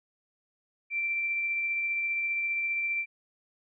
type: tone with tremolo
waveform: sine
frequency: 2349 Hz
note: D7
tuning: in tune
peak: -26 dBFS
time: 0.9-3.06 s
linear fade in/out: 50 ms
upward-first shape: triangle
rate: 15 Hz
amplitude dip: 25%
effects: none